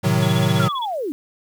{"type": "chord", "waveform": "square", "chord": "A diminished seventh", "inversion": "none", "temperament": "equal", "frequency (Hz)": [110, 130.81, 155.56, 185], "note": ["A2", "C3", "Eb3", "Gb3"], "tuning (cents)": [0, 0, 0, 0], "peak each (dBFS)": -22, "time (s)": [0.03, 0.69], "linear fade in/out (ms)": 20}
{"type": "tone bursts", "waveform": "sine", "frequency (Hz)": 3385, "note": "G#7", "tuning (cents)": 32, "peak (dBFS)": -27, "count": 10, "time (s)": [0.22, 0.856], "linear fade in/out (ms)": 10, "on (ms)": 42, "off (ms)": 24}
{"type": "linear sweep", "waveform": "sine", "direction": "down", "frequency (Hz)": [1423, 262.9], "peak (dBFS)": -22, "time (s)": [0.6, 1.12], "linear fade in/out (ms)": 0}
{"effects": ["8-bit"]}